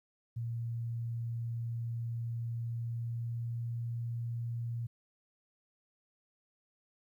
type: tone with pitch glide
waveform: sine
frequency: 116.6 to 117.48 Hz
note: A#2 to A#2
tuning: +1 to +14 cents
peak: -34 dBFS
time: 0.36-4.87 s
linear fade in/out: 10 ms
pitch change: +13 cents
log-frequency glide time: 2.6-3.72 s
effects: 12-bit